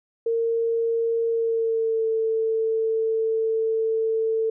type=tone with pitch glide; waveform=sine; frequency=459.1 to 445.8 Hz; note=A#4 to A4; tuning=-26 to +23 cents; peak=-20 dBFS; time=0.26-4.5 s; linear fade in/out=5 ms; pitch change=-51 cents; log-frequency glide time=1.29-2.08 s; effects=none